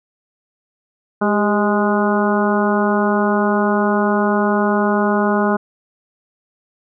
harmonic tone with a mistuned harmonic, 207.7 Hz, G#3, in tune, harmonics 1 / 2 / 3 / 4 / 5 / 6 / 7, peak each -17 / -20 / -22 / -23 / -24 / -25 / -25 dBFS, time 1.21-5.57 s, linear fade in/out 10 ms, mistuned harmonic 2, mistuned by -51 cents, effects none

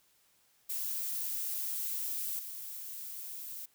violet noise with level steps, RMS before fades -36 / -43 dBFS, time 0.69-3.66 s, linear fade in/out 10 ms, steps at 2.39 s, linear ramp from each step 2 ms, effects white hiss -69 dBFS RMS until 3.74 s

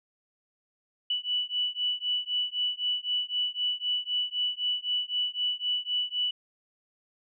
sine beating tone pair, 2960 / 2963.9 Hz, F#7 / F#7, 0 / +2 cents, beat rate 3.9 Hz, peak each -30 / -30 dBFS, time 1.1-6.31 s, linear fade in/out 5 ms, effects none

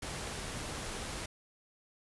pink noise, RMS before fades -40 dBFS, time 0.02-1.26 s, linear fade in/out 5 ms, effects resampled to 24000 Hz

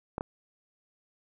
clicks, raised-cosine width 1 ms, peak -18 dBFS, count 2, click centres 0.181 / 0.209 s, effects none

